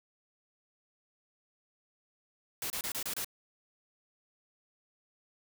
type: noise bursts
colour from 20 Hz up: white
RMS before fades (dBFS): -36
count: 6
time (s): 2.62-3.246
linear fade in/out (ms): 2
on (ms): 81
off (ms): 28
effects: none